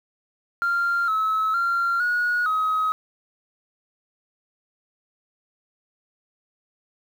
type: tone with pitch steps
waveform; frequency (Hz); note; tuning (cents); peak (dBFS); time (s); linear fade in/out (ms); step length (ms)
sine; 1390 / 1294 / 1381 / 1452 / 1268; F6 / E6 / F6 / F#6 / D#6; -9 / -32 / -20 / -33 / +32; -18; 0.62-2.92; 0; 460
effects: tanh soft clip ceiling -17 dBFS + 8-bit

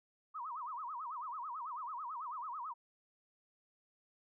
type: tone with vibrato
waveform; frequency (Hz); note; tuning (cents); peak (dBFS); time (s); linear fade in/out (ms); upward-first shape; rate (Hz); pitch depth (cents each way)
sine; 1100; C#6; -14; -40; 0.34-2.74; 20; sine; 9.1; 280
effects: none

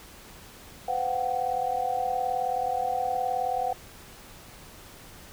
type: tone cluster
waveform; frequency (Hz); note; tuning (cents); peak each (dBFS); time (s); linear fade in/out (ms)
sine; 507 / 722 / 761; B4 / F#5 / F#5; +45 / -43 / +48; -33 / -29 / -28; 0.88-3.73; 5
effects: pink hiss -48 dBFS RMS until 5.32 s

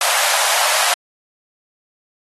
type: high-pass noise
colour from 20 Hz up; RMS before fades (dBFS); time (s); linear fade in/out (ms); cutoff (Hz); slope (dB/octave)
pink; -17; 0.01-0.94; 2; 590; 48
effects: AAC 32 kbps

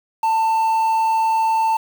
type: tone with quantisation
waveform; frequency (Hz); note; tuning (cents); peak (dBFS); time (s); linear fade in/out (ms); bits
triangle; 892; A5; +23; -13; 0.23-1.77; 5; 6
effects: none

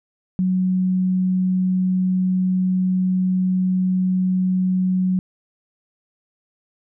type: tone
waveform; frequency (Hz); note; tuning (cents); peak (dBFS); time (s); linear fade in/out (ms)
sine; 185; F#3; 0; -16; 0.39-5.19; 0
effects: none

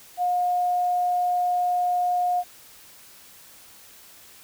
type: tone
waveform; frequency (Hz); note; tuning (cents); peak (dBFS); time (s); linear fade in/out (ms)
sine; 716; F5; +43; -20; 0.17-2.44; 50
effects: white hiss -49 dBFS RMS until 4.43 s

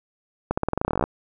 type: accelerating click train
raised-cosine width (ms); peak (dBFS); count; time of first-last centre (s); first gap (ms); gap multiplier
1; -8; 17; 0.51-1.04; 65; 0.9
effects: none

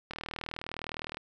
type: click train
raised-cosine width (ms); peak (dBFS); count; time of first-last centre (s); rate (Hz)
0.3; -21; 43; 0.11-1.171; 39.6
effects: none

